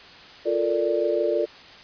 sine chord, Bb major seventh, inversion second, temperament equal, 349.2 / 440 / 466.2 / 587.3 Hz, F4 / A4 / Bb4 / D5, 0 / 0 / 0 / 0 cents, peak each -26 / -26 / -28 / -24 dBFS, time 0.45-1.46 s, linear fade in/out 20 ms, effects white hiss -45 dBFS RMS until 1.83 s + resampled to 11025 Hz

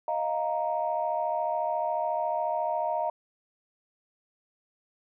sine chord, Eb suspended second, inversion none, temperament equal with one note detuned, 624.4 / 698.5 / 932.3 Hz, Eb5 / F5 / Bb5, +6 / 0 / 0 cents, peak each -30 dBFS, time 0.08-3.1 s, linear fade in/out 2 ms, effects tanh soft clip ceiling -16 dBFS

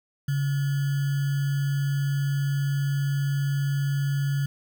sine tone with sample-and-hold, 140 Hz, C#3, 18 cents sharp, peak -22 dBFS, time 0.28-4.46 s, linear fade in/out 5 ms, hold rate 1575 Hz, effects none

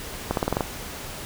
accelerating click train, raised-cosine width 1 ms, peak -8 dBFS, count 7, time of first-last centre 0.31-0.608 s, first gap 62 ms, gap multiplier 0.91, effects pink hiss -36 dBFS RMS until 1.25 s

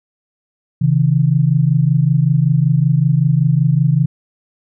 sine tone pair together, 134.22 / 159.5 Hz, C3 / D#3, +45 / +43 cents, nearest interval minor third, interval 298 cents, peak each -13 dBFS, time 0.81-4.06 s, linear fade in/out 10 ms, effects none

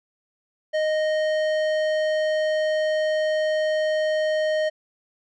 sine tone with tanh clipping, 620 Hz, D#5, 6 cents flat, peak -22 dBFS, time 0.73-4.7 s, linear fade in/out 20 ms, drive 14 dB, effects none

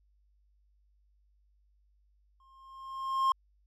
triangle tone with exponential growth, 1066 Hz, C6, 32 cents sharp, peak -20 dBFS, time 2.4-3.32 s, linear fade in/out 2 ms, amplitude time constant 200 ms, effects added 50 Hz sine -65 dBFS peak until 3.66 s

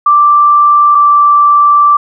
sine tone pair in turn, 1174.7 / 1169.2 Hz, D6 / D6, 0 / -8 cents, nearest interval unison, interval 8 cents, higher first, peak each -3 dBFS, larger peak neither, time 0.06-0.95 / 0.95-1.97 s, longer second, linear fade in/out 5 ms, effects none

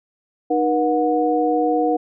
sine tone cluster, 306.8 / 481 / 729 Hz, D#4 / B4 / F#5, -24 / -46 / -26 cents, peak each -20 dBFS, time 0.5-1.97 s, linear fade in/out 10 ms, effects none

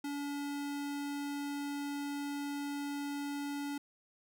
square tone, 285.7 Hz, D4, 48 cents flat, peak -37 dBFS, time 0.04-3.78 s, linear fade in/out 5 ms, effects none

